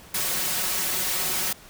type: noise with comb filter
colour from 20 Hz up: white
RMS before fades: -26 dBFS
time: 0.14-1.53 s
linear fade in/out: 5 ms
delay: 5.4 ms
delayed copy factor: +1
effects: pink hiss -48 dBFS RMS until 1.69 s